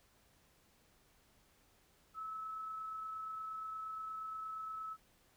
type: tone with amplitude modulation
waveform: sine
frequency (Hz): 1300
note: E6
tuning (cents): -24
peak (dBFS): -40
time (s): 2.14-4.97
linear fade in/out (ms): 50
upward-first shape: sine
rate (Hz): 28.5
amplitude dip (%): 25
effects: pink hiss -70 dBFS RMS until 5.36 s